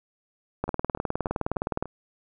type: two click trains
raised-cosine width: 1 ms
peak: -24 / -12 dBFS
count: 5 / 24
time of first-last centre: 0.68-1.856 / 0.64-1.826 s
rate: 3.4 / 19.4 Hz
effects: none